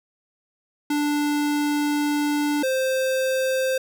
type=tone pair in turn; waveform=square; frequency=293.7 / 523.3 Hz; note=D4 / C5; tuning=0 / 0 cents; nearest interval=minor seventh; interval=1000 cents; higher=second; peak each=-21 dBFS; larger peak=neither; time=0.9-2.63 / 2.63-3.78 s; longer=first; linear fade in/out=5 ms; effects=none